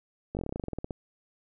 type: slowing click train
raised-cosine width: 2 ms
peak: -20 dBFS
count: 16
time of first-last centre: 0.35-0.908 s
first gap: 19 ms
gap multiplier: 1.09
effects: none